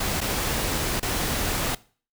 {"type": "noise with dropouts", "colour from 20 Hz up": "pink", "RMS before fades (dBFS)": -26, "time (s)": [0, 1.75], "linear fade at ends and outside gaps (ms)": 5, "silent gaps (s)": [[0.206, 0.213], [0.998, 1.027]], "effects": ["noise-tail reverb RT60 0.4 s tail -20 dB re dry"]}